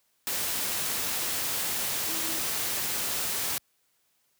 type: tone in noise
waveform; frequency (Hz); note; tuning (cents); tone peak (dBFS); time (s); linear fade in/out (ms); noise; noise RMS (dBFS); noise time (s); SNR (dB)
sine; 324.8; E4; -26; -41; 2.09-2.39; 0; white; -30; 0.27-3.58; -14
effects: white hiss -71 dBFS RMS until 4.39 s + high-pass 60 Hz 12 dB/octave